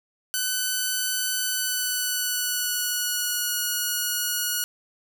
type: tone with pitch glide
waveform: 5% pulse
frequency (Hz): 1505 to 1452.1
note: F#6 to F#6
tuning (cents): +29 to -33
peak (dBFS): -13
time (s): 0.34-4.64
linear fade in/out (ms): 0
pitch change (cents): -62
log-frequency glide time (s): 1.43-3.53
effects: none